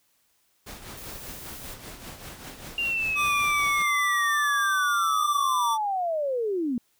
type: noise with tremolo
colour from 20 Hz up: pink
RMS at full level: -39 dBFS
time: 0.66-3.83 s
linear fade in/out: 10 ms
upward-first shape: triangle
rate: 5.1 Hz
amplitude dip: 60%
type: noise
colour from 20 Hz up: blue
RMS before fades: -43 dBFS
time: 0.97-1.74 s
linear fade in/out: 5 ms
type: linear sweep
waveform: sine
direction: down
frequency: 2800 to 227.3 Hz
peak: -24 dBFS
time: 2.78-6.78 s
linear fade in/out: 2 ms
type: tone with vibrato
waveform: square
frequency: 1169 Hz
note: D6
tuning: 8 cents flat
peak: -25 dBFS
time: 3.15-5.78 s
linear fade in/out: 50 ms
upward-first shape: sine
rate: 3.4 Hz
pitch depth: 13 cents each way
effects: white hiss -68 dBFS RMS until 6.99 s